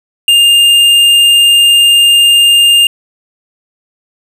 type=tone with hard clipping; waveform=triangle; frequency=2809 Hz; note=F7; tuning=9 cents sharp; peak=-5 dBFS; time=0.28-2.87 s; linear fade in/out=2 ms; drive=12 dB; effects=none